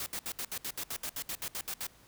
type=noise bursts; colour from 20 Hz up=white; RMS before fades=-37 dBFS; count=15; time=0-1.868 s; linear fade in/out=2 ms; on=62 ms; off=67 ms; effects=pink hiss -60 dBFS RMS until 2.07 s